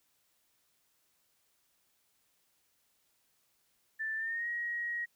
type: tone with pitch glide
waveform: sine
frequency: 1767 to 1893.8 Hz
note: A6 to A#6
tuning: +7 to +27 cents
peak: -33 dBFS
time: 3.99-5.06 s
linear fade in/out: 20 ms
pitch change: +120 cents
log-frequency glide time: 4.16-4.48 s
effects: white hiss -74 dBFS RMS until 5.15 s